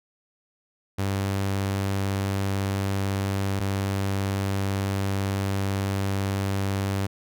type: tone pair in turn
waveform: sawtooth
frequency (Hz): 98 / 98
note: G2 / G2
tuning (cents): 0 / 0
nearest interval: unison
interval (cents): 0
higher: neither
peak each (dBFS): -20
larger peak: neither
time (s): 0.98-3.6 / 3.6-7.07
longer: second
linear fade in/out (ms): 10
effects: none